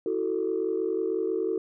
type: tone cluster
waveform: sine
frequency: 328.9 / 375 / 445 Hz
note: E4 / F#4 / A4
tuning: -4 / +23 / +20 cents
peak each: -31 / -28 / -28 dBFS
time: 0.06-1.58 s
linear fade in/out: 2 ms
effects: tanh soft clip ceiling -17 dBFS